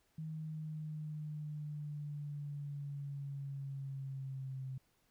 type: linear sweep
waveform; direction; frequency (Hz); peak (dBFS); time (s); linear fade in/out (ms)
sine; down; 158 to 131.3; -40; 0.18-4.78; 5
effects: pink hiss -75 dBFS RMS until 5.1 s